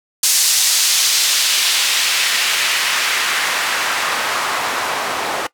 white noise with band-pass filter sweep, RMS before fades -17 dBFS, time 0.23-5.47 s, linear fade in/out 5 ms, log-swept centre 6300 to 710 Hz, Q 0.96, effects noise-tail reverb RT60 0.1 s tail -19 dB re dry

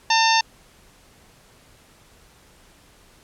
harmonic tone, 900 Hz, A5, 39 cents sharp, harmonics 1 / 2 / 3 / 4 / 5 / 6 / 7, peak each -18 / -24 / -23 / -25 / -25 / -25 / -29 dBFS, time 0.1-0.41 s, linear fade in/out 5 ms, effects pink hiss -53 dBFS RMS until 3.23 s + low-pass 12000 Hz 12 dB/octave

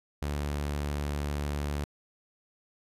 sawtooth tone, 72.7 Hz, D2, 17 cents flat, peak -26 dBFS, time 0.22-1.84 s, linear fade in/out 0 ms, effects resampled to 32000 Hz

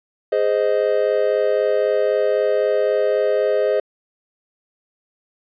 triangle chord, Ab major, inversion none, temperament just, 415.3 / 519.1 / 623 Hz, Ab4 / C5 / Eb5, 0 / -14 / +2 cents, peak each -18 dBFS, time 0.32-3.8 s, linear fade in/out 5 ms, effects resampled to 11025 Hz

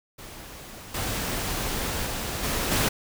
pink noise with level steps, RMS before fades -42 / -29 / -31 / -27 / -23 dBFS, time 0.18-2.89 s, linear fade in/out 10 ms, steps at 0.94 / 2.06 / 2.43 / 2.71 s, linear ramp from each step 5 ms, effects none

